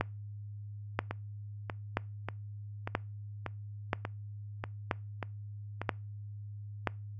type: two click trains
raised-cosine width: 0.5 ms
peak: -13 / -20 dBFS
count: 8 / 9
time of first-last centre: 0.01-6.873 / 1.11-5.816 s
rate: 1.02 / 1.7 Hz
effects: noise-tail reverb RT60 0.3 s tail -25 dB re dry + added 103 Hz sine -41 dBFS peak until 7.19 s